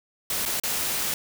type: noise with dropouts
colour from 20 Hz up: white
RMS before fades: -27 dBFS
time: 0.3-1.14 s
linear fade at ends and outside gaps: 2 ms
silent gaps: 0.454-0.459 / 0.599-0.635 s
effects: none